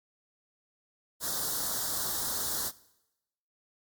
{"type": "band-stop noise", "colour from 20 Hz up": "white", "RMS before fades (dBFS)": -32, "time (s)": [1.2, 2.72], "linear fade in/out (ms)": 50, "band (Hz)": [1700, 3600], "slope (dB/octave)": 48, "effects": ["noise-tail reverb RT60 0.9 s tail -20 dB re dry", "MP3 96 kbps"]}